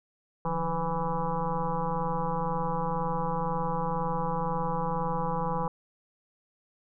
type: tone with frequency modulation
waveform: sine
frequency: 500 Hz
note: B4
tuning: 21 cents sharp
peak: -26 dBFS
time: 0.45-5.68 s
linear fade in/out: 2 ms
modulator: 163 Hz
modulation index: 3.8
effects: none